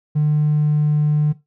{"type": "tone", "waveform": "triangle", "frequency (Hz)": 150.1, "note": "D3", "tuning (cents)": 38, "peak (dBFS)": -10, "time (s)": [0.15, 1.33], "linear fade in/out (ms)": 20, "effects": ["noise-tail reverb RT60 0.2 s tail -17 dB re dry", "tanh soft clip ceiling -10 dBFS"]}